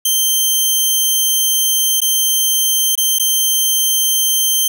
10% pulse tone with dropouts, 3136 Hz, G7, in tune, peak -4 dBFS, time 0.05-4.68 s, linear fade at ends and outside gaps 5 ms, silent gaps 2.004-2.016 / 2.954-2.976 / 3.186-3.196 s, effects none

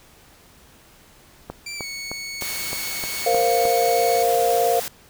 click train, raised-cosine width 1 ms, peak -16 dBFS, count 8, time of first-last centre 1.5-3.654 s, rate 3.25 Hz
20% pulse tone with pitch glide, 2349 to 2217 Hz, D7 to C#7, 0 to 0 cents, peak -25 dBFS, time 1.66-4.23 s, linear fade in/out 5 ms, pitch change -100 cents, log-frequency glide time 1.76-1.85 s
white noise, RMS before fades -30 dBFS, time 2.41-4.88 s, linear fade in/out 0 ms
sine chord, Bb suspended second, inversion none, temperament just, 466.2 / 524.4 / 699.2 Hz, Bb4 / C5 / F5, 0 / +4 / +2 cents, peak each -21 / -23 / -19 dBFS, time 3.26-4.8 s, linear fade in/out 5 ms
effects pink hiss -51 dBFS RMS until 5.09 s

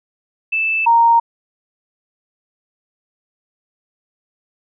sine tone pair in turn, 2637 / 929.1 Hz, E7 / A#5, 0 / -6 cents, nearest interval octave + tritone, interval 1806 cents, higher first, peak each -15 / -8 dBFS, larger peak second, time 0.52-0.86 / 0.86-1.2 s, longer neither, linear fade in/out 10 ms, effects none

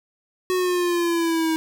square exponential sweep, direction down, 370 to 318.9 Hz, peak -20 dBFS, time 0.5-1.56 s, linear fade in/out 0 ms, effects none

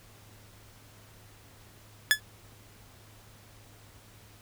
sawtooth tone with exponential decay, 1714 Hz, A6, 46 cents flat, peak -11 dBFS, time 2.11-2.2 s, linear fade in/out 0 ms, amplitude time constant 19 ms, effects added 105 Hz sine -56 dBFS peak until 4.41 s + pink hiss -56 dBFS RMS until 4.41 s

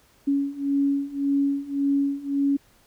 sine beating tone pair, 278.7 / 280.5 Hz, C#4 / C#4, +9 / +21 cents, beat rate 1.8 Hz, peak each -25 / -23 dBFS, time 0.27-2.57 s, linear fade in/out 10 ms, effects pink hiss -59 dBFS RMS until 2.86 s

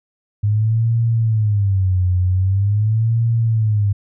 sine tone with vibrato, 102.4 Hz, G#2, 24 cents flat, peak -13 dBFS, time 0.43-3.93 s, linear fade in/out 10 ms, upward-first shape sine, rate 0.44 Hz, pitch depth 210 cents each way, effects none

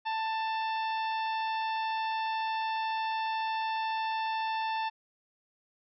harmonic tone, 886 Hz, A5, 12 cents sharp, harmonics 1 / 2 / 3 / 4 / 5 / 6, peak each -30 / -40 / -41 / -44 / -49 / -52 dBFS, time 0.05-4.9 s, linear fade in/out 20 ms, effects none

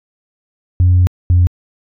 sine tone pair in turn, 89.8 / 88.46 Hz, F2 / F2, +49 / +23 cents, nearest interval unison, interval 26 cents, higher first, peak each -5 dBFS, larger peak neither, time 0.8-1.07 / 1.3-1.47 s, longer first, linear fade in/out 0 ms, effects tanh soft clip ceiling -4 dBFS

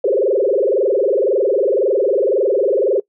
sine tone with frequency modulation, 467 Hz, A#4, 3 cents sharp, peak -12 dBFS, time 0.04-3 s, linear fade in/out 5 ms, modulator 21.9 Hz, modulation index 4.2, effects noise-tail reverb RT60 0.1 s tail -22 dB re dry

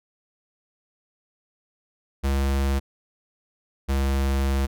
square tone pair in turn, 68.4 / 68.01 Hz, C#2 / C#2, -23 / -32 cents, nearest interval unison, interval 9 cents, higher first, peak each -21 dBFS, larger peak neither, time 2.23-2.8 / 3.88-4.67 s, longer second, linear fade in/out 20 ms, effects none

